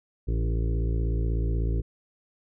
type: harmonic tone with a mistuned harmonic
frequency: 56.3 Hz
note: A1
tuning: 40 cents sharp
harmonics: 1 / 2 / 3 / 5 / 6 / 7 / 8 / 9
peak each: -24 / -30 / -37 / -40 / -41 / -40 / -43 / -51 dBFS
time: 0.27-1.82 s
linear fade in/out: 20 ms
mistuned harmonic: 6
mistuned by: -15 cents
effects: none